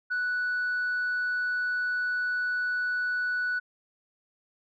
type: tone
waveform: sine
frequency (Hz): 1480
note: F#6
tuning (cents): 0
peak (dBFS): -24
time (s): 0.1-3.6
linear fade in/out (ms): 20
effects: tanh soft clip ceiling -24 dBFS